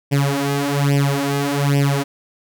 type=tone with flanger; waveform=sawtooth; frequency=141 Hz; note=C#3; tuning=30 cents sharp; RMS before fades=-18 dBFS; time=0.11-2.04 s; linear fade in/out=20 ms; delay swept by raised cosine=0.37 to 4.67 ms; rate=1.2 Hz; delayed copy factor=+0.9; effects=none